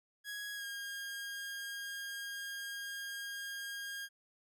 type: tone with pitch glide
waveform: sawtooth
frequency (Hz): 1661.2 to 1620.4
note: G#6 to G#6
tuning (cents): 0 to -43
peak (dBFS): -37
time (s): 0.24-4.09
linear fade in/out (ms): 50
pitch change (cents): -43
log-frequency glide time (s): 0.55-0.65
effects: none